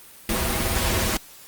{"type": "noise with comb filter", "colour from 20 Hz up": "pink", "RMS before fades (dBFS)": -23, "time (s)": [0.29, 1.17], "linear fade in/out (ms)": 2, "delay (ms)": 6.9, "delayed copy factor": -1, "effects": ["white hiss -46 dBFS RMS until 1.47 s", "Opus 32 kbps"]}